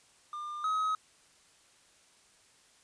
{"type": "tone pair in turn", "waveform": "triangle", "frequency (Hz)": [1200, 1271.4], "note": ["D6", "D#6"], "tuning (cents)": [37, 37], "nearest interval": "minor second", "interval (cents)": 100, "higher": "second", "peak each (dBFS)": [-35, -26], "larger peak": "second", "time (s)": [[0.33, 0.64], [0.64, 0.95]], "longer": "neither", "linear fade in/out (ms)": 2, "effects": ["white hiss -63 dBFS RMS until 2.83 s", "resampled to 22050 Hz"]}